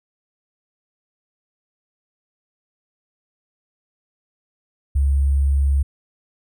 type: tone with sample-and-hold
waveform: sine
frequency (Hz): 69.3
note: C#2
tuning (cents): 0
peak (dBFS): -14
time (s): 4.95-5.83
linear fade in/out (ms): 10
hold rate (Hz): 8820
effects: none